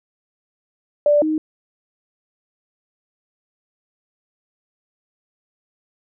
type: tone pair in turn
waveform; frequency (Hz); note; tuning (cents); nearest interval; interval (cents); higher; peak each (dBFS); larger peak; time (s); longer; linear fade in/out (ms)
sine; 587.3 / 311.1; D5 / D#4; 0 / 0; major seventh; 1100; first; -11 / -17; first; 1.06-1.22 / 1.22-1.38; neither; 2
effects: none